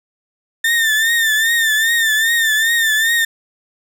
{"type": "tone with vibrato", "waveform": "35% pulse", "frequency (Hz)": 1800, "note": "A6", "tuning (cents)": 39, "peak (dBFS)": -11, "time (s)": [0.64, 3.25], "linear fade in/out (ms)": 5, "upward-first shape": "triangle", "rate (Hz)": 2.5, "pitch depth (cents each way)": 80, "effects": []}